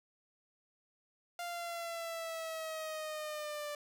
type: linear sweep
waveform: sawtooth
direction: down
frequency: 698.5 to 587.3 Hz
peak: -35 dBFS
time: 1.39-3.75 s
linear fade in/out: 2 ms
effects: none